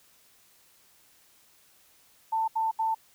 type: tone bursts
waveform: sine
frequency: 891 Hz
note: A5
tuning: 22 cents sharp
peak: -24 dBFS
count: 3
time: 2.32-2.948 s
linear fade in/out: 10 ms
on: 160 ms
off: 74 ms
effects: white hiss -61 dBFS RMS until 3.14 s